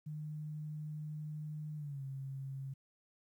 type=tone with pitch glide; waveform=sine; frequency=152.1 to 135.51 Hz; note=D#3 to C#3; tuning=-39 to -39 cents; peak=-40 dBFS; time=0.06-2.74 s; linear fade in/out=10 ms; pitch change=-200 cents; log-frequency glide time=1.76-2.03 s; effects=12-bit